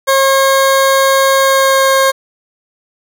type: tone with pitch glide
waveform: 20% pulse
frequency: 540 to 536.6 Hz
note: C#5 to C5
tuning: -45 to +44 cents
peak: -3 dBFS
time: 0.07-2.12 s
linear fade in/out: 20 ms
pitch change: -11 cents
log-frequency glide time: 1.35-1.89 s
effects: none